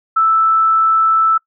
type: tone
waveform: sine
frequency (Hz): 1318.5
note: E6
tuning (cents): 0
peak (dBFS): -9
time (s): 0.16-1.38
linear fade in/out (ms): 10
effects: noise-tail reverb RT60 0.1 s tail -23 dB re dry